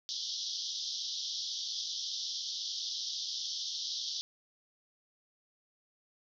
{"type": "band-pass noise", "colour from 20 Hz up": "white", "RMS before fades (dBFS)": -38, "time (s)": [0.09, 4.21], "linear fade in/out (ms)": 0, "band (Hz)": [3200, 5900], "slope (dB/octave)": 96, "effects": []}